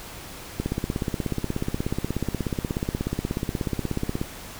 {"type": "click train", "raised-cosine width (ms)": 3, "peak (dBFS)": -12, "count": 61, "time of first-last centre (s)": [0.6, 4.214], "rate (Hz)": 16.6, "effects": ["pink hiss -40 dBFS RMS until 4.59 s"]}